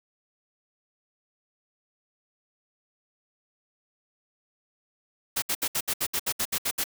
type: noise bursts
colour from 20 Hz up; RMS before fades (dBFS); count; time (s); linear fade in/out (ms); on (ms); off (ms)
white; -27; 12; 5.36-6.841; 10; 62; 67
effects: none